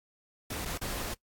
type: noise with dropouts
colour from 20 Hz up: pink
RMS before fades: -36 dBFS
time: 0.5-1.14 s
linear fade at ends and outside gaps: 5 ms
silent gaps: 0.651-0.656 / 0.777-0.813 s
effects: noise-tail reverb RT60 0.1 s tail -21 dB re dry + AAC 64 kbps